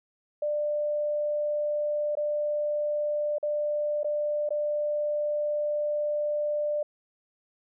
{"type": "tone with dropouts", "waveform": "sine", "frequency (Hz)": 594, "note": "D5", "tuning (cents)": 20, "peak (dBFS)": -25, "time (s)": [0.42, 6.83], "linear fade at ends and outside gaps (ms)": 5, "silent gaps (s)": [[2.153, 2.17], [3.384, 3.428], [4.033, 4.044], [4.491, 4.505]], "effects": []}